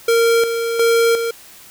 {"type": "tone with tremolo", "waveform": "square", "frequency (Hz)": 462.3, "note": "A#4", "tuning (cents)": -14, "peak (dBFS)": -12, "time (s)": [0.08, 1.31], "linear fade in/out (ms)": 5, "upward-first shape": "square", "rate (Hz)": 1.4, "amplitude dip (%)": 55, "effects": ["white hiss -42 dBFS RMS until 1.7 s"]}